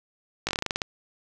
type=slowing click train; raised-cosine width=0.2 ms; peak=-9 dBFS; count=11; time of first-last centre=0.47-0.818 s; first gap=18 ms; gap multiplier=1.14; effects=none